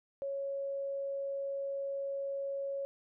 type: tone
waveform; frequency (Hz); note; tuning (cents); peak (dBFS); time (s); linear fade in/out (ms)
sine; 553; C#5; -4; -34; 0.22-2.85; 0
effects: none